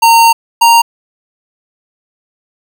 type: tone pair in turn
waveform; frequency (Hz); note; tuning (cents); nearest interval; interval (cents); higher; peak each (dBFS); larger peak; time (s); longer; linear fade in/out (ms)
square; 919 / 929.1; A#5 / A#5; -25 / -6; unison; 19; second; -4; neither; 0.02-0.33 / 0.61-0.82; first; 10
effects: none